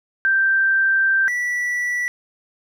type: tone pair in turn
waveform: sine / triangle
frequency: 1568 / 1956.3 Hz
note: G6 / B6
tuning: 0 / -17 cents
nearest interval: major third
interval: 383 cents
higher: second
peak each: -14 / -18 dBFS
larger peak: first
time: 0.25-1.28 / 1.28-2.08 s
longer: first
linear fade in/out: 0 ms
effects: none